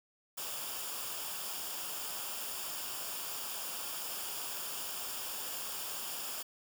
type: noise with comb filter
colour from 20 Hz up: white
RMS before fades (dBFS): -40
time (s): 0.37-6.43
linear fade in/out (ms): 10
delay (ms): 0.49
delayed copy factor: -0.6
effects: none